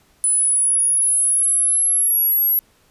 sine exponential sweep, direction up, 10010 to 11610 Hz, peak -14 dBFS, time 0.24-2.59 s, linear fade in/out 0 ms, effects pink hiss -57 dBFS RMS until 2.9 s + resampled to 32000 Hz

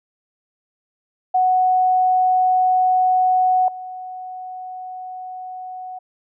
sine tone with level steps, 740 Hz, F#5, in tune, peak -13 / -29 dBFS, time 1.34-5.99 s, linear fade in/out 10 ms, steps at 3.68 s, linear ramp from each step 2 ms, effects none

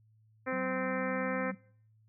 harmonic tone, 259.4 Hz, C4, 15 cents flat, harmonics 1 / 2 / 3 / 4 / 5 / 6 / 7 / 8 / 9, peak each -38 / -35 / -45 / -43 / -41 / -43 / -41 / -45 / -47 dBFS, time 0.46-1.52 s, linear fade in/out 20 ms
sine tone with pitch glide, 188.6 to 191.23 Hz, F#3 to G3, +33 to -43 cents, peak -38 dBFS, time 0.52-1.55 s, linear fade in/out 10 ms, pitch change +24 cents, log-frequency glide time 0.7-0.92 s
effects noise-tail reverb RT60 0.6 s tail -23 dB re dry + added 109 Hz sine -62 dBFS peak until 2.08 s

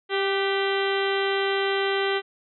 harmonic tone with a mistuned harmonic, 393.4 Hz, G4, 6 cents sharp, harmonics 1 / 2 / 3 / 4 / 5 / 6 / 7 / 8 / 9 / 10, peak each -24 / -31 / -33 / -32 / -31 / -38 / -37 / -33 / -40 / -39 dBFS, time 0.09-2.22 s, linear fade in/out 50 ms, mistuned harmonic 4, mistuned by -43 cents, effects none

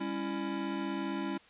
square chord, C# diminished, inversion second, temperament just, 199.57 / 277.2 / 332.6 Hz, G3 / C#4 / E4, +31 / 0 / +16 cents, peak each -39 / -38 / -38 dBFS, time 0-1.38 s, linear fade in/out 10 ms, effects white hiss -59 dBFS RMS until 1.49 s + resampled to 8000 Hz

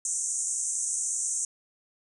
white band-pass noise, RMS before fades -30 dBFS, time 0.05-1.45 s, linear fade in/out 2 ms, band 6100 to 9100 Hz, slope 96 dB/octave, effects none

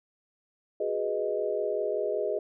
sine chord, G# minor seventh, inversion third, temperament equal, 370 / 415.3 / 493.9 / 622.3 Hz, F#4 / G#4 / B4 / D#5, 0 / 0 / 0 / 0 cents, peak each -36 / -30 / -34 / -31 dBFS, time 0.8-2.39 s, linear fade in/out 5 ms, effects none

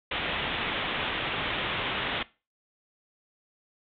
white low-pass noise, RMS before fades -31 dBFS, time 0.11-2.23 s, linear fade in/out 5 ms, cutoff 3600 Hz, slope 96 dB/octave, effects noise-tail reverb RT60 0.3 s tail -20 dB re dry

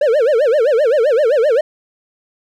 triangle tone with vibrato, 521 Hz, C5, 7 cents flat, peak -8 dBFS, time 0.01-1.61 s, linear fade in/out 5 ms, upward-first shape sine, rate 7.7 Hz, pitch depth 290 cents each way, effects none

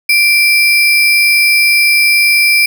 sine tone with sample-and-hold, 2349 Hz, D7, in tune, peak -6 dBFS, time 0.09-2.66 s, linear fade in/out 5 ms, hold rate 7350 Hz, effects none

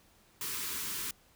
white band-stop noise, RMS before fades -37 dBFS, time 0.41-1.11 s, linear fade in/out 2 ms, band 470 to 910 Hz, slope 96 dB/octave, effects pink hiss -64 dBFS RMS until 1.35 s

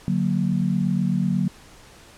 sine chord, D augmented, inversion none, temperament equal, 146.83 / 185 / 233.1 Hz, D3 / F#3 / A#3, 0 / 0 / 0 cents, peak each -25 / -21 / -26 dBFS, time 0.08-1.48 s, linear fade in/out 0 ms, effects pink hiss -48 dBFS RMS until 2.17 s + low-pass 10000 Hz 12 dB/octave

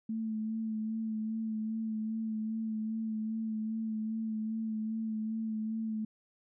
sine tone with vibrato, 220 Hz, A3, in tune, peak -32 dBFS, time 0.09-6.05 s, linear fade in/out 5 ms, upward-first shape sine, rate 2.5 Hz, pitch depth 26 cents each way, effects none

